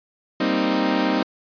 sawtooth chord, C minor seventh, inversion second, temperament equal, 196 / 233.1 / 261.6 / 311.1 Hz, G3 / Bb3 / C4 / Eb4, 0 / 0 / 0 / 0 cents, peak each -22 / -23 / -19 / -19 dBFS, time 0.4-1.23 s, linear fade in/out 5 ms, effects resampled to 11025 Hz

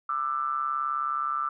triangle ring-modulated tone, 69.6 Hz, C#2, 8 cents sharp, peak -21 dBFS, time 0.09-1.49 s, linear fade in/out 5 ms, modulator 1260 Hz, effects none

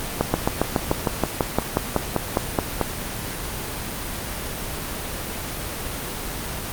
slowing click train, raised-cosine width 1 ms, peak -3 dBFS, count 16, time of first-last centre 0.21-2.813 s, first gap 130 ms, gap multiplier 1.04, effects pink hiss -29 dBFS RMS until 6.72 s + Opus 24 kbps

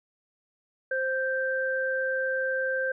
sine tone pair together, 524.3 / 1568 Hz, C5 / G6, +3 / 0 cents, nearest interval octave + perfect fifth, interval 1897 cents, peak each -28 dBFS, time 0.91-2.92 s, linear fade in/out 5 ms, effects none

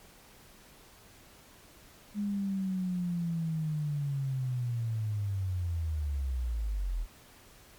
sine linear sweep, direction down, 207.7 to 38.89 Hz, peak -29 dBFS, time 2.14-7.07 s, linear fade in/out 50 ms, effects pink hiss -56 dBFS RMS until 7.78 s + MP3 96 kbps

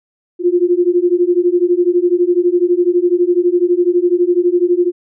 sine beating tone pair, 347.3 / 359.3 Hz, F4 / F4, -10 / +49 cents, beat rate 12 Hz, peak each -13 dBFS, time 0.39-4.92 s, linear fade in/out 50 ms, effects none

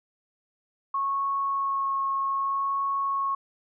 sine tone with vibrato, 1097 Hz, C#6, 18 cents flat, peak -24 dBFS, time 0.94-3.35 s, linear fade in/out 5 ms, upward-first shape sine, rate 0.64 Hz, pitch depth 10 cents each way, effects none

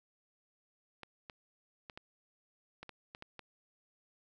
clicks, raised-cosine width 0.3 ms, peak -30 dBFS, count 9, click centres 1.033 / 1.298 / 1.898 / 1.975 / 2.83 / 2.893 / 3.149 / 3.224 / 3.393 s, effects none

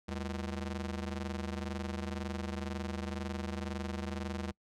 sawtooth ring-modulated tone, 138.59 Hz, C#3, in tune, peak -29 dBFS, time 0.08-4.52 s, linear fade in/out 10 ms, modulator 58.3 Hz, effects noise-tail reverb RT60 0.1 s tail -26 dB re dry + low-pass 7000 Hz 12 dB/octave

